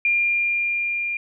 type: tone with level ramp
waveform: sine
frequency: 2400 Hz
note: D7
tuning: 37 cents sharp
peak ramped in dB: -16 to -23 dBFS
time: 0.05-1.17 s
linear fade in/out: 2 ms
effects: none